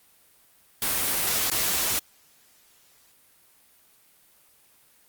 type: noise with dropouts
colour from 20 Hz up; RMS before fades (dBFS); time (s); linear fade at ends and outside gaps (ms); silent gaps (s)
white; -25; 0.82-1.99; 1; 1.5-1.516
effects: white hiss -59 dBFS RMS until 5.08 s + Opus 32 kbps